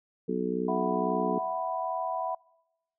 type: harmonic tone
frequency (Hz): 62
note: B1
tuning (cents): +7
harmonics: 3 / 4 / 5 / 6 / 7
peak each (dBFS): -33 / -33 / -37 / -34 / -32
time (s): 0.28-1.39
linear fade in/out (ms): 10
type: chord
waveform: sine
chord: E suspended second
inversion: none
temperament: just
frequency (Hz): 659.3 / 741.7 / 988.9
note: E5 / F#5 / B5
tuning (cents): 0 / +4 / +2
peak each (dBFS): -33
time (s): 0.68-2.35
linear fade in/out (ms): 5
effects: noise-tail reverb RT60 1.0 s tail -26 dB re dry